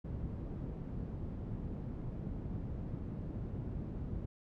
white low-pass noise, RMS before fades -41 dBFS, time 0.04-4.26 s, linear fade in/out 10 ms, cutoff 170 Hz, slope 12 dB/octave, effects none

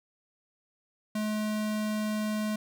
square tone, 213.5 Hz, G#3, 48 cents sharp, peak -29 dBFS, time 1.15-2.56 s, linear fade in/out 5 ms, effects none

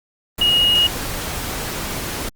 sine tone in noise, 2877 Hz, F#7, 49 cents flat, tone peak -12 dBFS, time 0.41-0.87 s, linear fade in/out 5 ms, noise pink, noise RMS -26 dBFS, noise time 0.38-2.29 s, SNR +11 dB, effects Opus 32 kbps

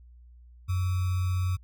sine tone with sample-and-hold, 91.6 Hz, F#2, 17 cents flat, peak -24 dBFS, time 0.68-1.57 s, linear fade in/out 20 ms, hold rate 1225 Hz, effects added 60 Hz sine -49 dBFS peak until 1.63 s

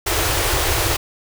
pink band-stop noise, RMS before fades -19 dBFS, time 0.06-0.97 s, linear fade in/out 10 ms, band 130 to 300 Hz, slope 96 dB/octave, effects none

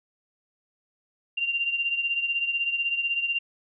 sine beating tone pair, 2774 / 2790 Hz, F7 / F7, -12 / -2 cents, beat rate 16 Hz, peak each -25 / -31 dBFS, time 1.37-3.39 s, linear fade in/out 10 ms, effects none

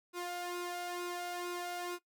sawtooth tone with flanger, 353.1 Hz, F4, 19 cents sharp, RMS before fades -40 dBFS, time 0.13-1.99 s, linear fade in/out 50 ms, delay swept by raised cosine 0.78 to 1.49 ms, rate 2.2 Hz, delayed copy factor +0.6, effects noise-tail reverb RT60 0.1 s tail -17 dB re dry

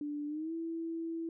sine tone with pitch glide, 293.7 to 329.7 Hz, D4 to E4, 0 to 0 cents, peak -35 dBFS, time 0.01-1.29 s, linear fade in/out 2 ms, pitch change +200 cents, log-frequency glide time 0.27-0.53 s, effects none

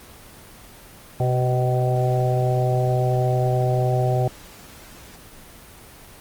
harmonic tone with a mistuned harmonic, 126.6 Hz, B2, 43 cents sharp, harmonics 1 / 3 / 4 / 5 / 6, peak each -19 / -27 / -29 / -26 / -27 dBFS, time 1.2-4.28 s, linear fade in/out 2 ms, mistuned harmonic 5, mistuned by -25 cents, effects pink hiss -44 dBFS RMS until 6.2 s + Opus 24 kbps

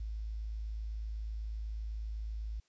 sine tone with quantisation, 54 Hz, A1, 32 cents flat, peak -36 dBFS, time 0-2.6 s, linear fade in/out 5 ms, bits 11, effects white hiss -75 dBFS RMS until 2.68 s + resampled to 16000 Hz

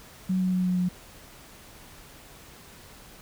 sine tone with pitch steps, 186.1 / 184.6 / 183.11 / 181.64 / 180.18 Hz, F#3 / F#3 / F#3 / F#3 / F#3, +10 / -4 / -18 / -32 / -46 cents, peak -22 dBFS, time 0.29-0.89 s, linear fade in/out 10 ms, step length 120 ms, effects pink hiss -49 dBFS RMS until 3.21 s

